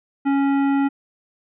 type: tone with hard clipping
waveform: sine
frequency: 277.2 Hz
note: C#4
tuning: in tune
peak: -18 dBFS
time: 0.25-0.89 s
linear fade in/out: 20 ms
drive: 13 dB
effects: resampled to 8000 Hz